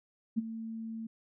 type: tone with ADSR envelope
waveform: sine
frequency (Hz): 224.6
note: A3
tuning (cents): +36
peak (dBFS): -24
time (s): 0.36-1.07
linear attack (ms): 24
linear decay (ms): 21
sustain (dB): -13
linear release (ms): 7
effects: none